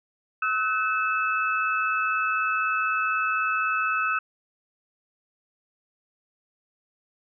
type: tone cluster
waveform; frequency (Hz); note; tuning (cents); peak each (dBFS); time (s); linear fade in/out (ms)
sine; 1288 / 1504 / 2611; E6 / F#6 / E7; -41 / +28 / -17; -25 / -27 / -29; 0.42-4.19; 5
effects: none